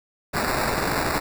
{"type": "noise with sample-and-hold", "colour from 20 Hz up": "blue", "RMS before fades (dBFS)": -24, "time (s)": [0.33, 1.2], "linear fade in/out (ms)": 20, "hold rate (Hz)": 3150, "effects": []}